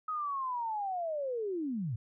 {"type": "linear sweep", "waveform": "sine", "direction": "down", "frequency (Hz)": [1273, 100.3], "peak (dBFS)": -32, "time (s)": [0.08, 1.96], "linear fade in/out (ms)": 5, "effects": []}